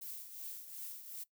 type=noise with tremolo; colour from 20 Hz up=violet; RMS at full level=-44 dBFS; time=0.01-1.24 s; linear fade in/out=10 ms; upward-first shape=triangle; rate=2.7 Hz; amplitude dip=65%; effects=noise-tail reverb RT60 0.1 s tail -18 dB re dry